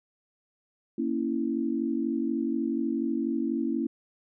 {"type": "chord", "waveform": "sine", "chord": "A# diminished", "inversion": "none", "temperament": "equal", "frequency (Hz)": [233.1, 277.2, 329.6], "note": ["A#3", "C#4", "E4"], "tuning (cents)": [0, 0, 0], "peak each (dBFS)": -30, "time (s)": [0.98, 3.87], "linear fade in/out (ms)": 5, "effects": []}